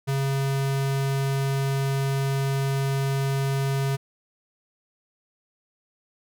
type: tone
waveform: square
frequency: 136.7 Hz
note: C#3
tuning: 24 cents flat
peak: -23 dBFS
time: 0.07-3.97 s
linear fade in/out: 20 ms
effects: none